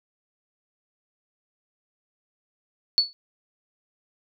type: tone with exponential decay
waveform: sine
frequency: 4435 Hz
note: C#8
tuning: in tune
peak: -12 dBFS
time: 2.98-3.13 s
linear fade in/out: 0 ms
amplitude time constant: 32 ms
effects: none